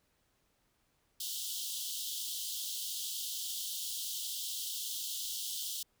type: high-pass noise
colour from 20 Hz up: pink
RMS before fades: -39 dBFS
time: 1.2-5.83 s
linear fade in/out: 5 ms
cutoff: 3000 Hz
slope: 96 dB/octave
effects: pink hiss -75 dBFS RMS until 6 s